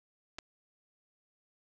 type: clicks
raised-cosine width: 0.2 ms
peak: -25 dBFS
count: 2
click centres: 0.385 / 0.388 s
effects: none